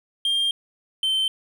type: tone pair in turn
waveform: triangle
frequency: 3200 / 3098 Hz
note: G7 / G7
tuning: +35 / -21 cents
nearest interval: minor second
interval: 56 cents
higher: first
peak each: -18 / -18 dBFS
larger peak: neither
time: 0.25-0.51 / 1.03-1.28 s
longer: first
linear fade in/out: 2 ms
effects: none